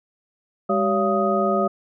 sine tone cluster, 203.7 / 385.2 / 565 / 684 / 1250 Hz, G#3 / G4 / C#5 / F5 / D#6, -33 / -30 / +33 / -36 / +8 cents, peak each -24 dBFS, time 0.69-1.68 s, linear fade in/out 10 ms, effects none

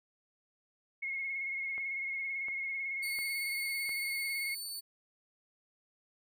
sine tone with vibrato, 2166 Hz, C#7, 41 cents flat, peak -34 dBFS, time 1.02-4.55 s, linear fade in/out 10 ms, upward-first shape sine, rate 18 Hz, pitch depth 31 cents each way
click train, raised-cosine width 0.5 ms, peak -34 dBFS, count 4, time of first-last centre 1.78-3.893 s, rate 1.42 Hz
20% pulse tone, 4495 Hz, C#8, 23 cents sharp, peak -33 dBFS, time 3.02-4.81 s, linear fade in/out 20 ms
effects none

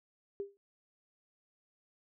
sine tone with exponential decay, 399.7 Hz, G4, 34 cents sharp, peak -32 dBFS, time 0.4-0.57 s, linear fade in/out 0 ms, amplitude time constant 35 ms, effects none

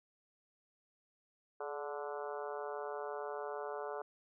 harmonic tone with a mistuned harmonic, 146.2 Hz, D3, 7 cents flat, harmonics 3 / 4 / 5 / 6 / 7 / 8 / 9 / 10, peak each -43 / -45 / -47 / -49 / -50 / -51 / -52 / -53 dBFS, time 1.6-4.02 s, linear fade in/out 5 ms, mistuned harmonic 3, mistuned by -45 cents, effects none

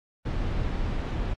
brown noise, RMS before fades -28 dBFS, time 0.25-1.34 s, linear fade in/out 10 ms, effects low-pass 4000 Hz 12 dB/octave + AAC 48 kbps

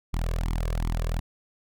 sawtooth tone with flanger, 41 Hz, E1, 9 cents flat, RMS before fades -27 dBFS, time 0.13-1.2 s, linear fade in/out 10 ms, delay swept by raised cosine 0.9 to 1.84 ms, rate 2.7 Hz, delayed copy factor +0.95, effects none

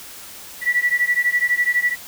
sine beating tone pair, 1946 / 1958 Hz, B6 / B6, -26 / -15 cents, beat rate 12 Hz, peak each -19 dBFS, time 0.61-1.96 s, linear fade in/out 50 ms, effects white hiss -38 dBFS RMS until 2.07 s

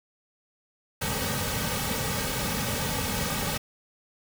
pink noise with comb filter, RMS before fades -29 dBFS, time 1.01-3.58 s, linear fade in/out 10 ms, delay 2.9 ms, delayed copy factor -0.8, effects none

